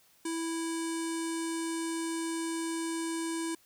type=tone with low-pass filter; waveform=square; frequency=329.1 Hz; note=E4; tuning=3 cents flat; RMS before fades=-34 dBFS; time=0.25-3.55 s; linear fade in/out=5 ms; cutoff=8900 Hz; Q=4.9; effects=white hiss -64 dBFS RMS until 3.65 s